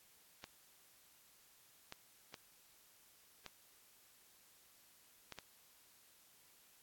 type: clicks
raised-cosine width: 0.2 ms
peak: -29 dBFS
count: 6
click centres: 0.441 / 1.924 / 2.342 / 3.463 / 5.323 / 5.387 s
effects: white hiss -67 dBFS RMS until 6.82 s + AAC 64 kbps